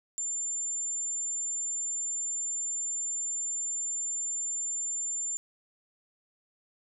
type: tone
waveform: sine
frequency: 7210 Hz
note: A8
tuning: 41 cents sharp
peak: -30 dBFS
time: 0.18-5.37 s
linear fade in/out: 0 ms
effects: none